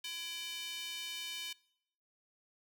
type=tone with high-pass filter; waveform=square; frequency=335.4 Hz; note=E4; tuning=30 cents sharp; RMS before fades=-42 dBFS; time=0.04-1.53 s; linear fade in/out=5 ms; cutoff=3000 Hz; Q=2.8; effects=noise-tail reverb RT60 0.7 s tail -23 dB re dry